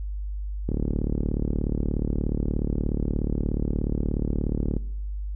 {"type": "click train", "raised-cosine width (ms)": 3, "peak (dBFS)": -13, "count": 151, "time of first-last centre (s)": [0.69, 4.766], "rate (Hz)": 36.8, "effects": ["noise-tail reverb RT60 0.9 s tail -22 dB re dry", "added 50 Hz sine -28 dBFS peak until 5.35 s"]}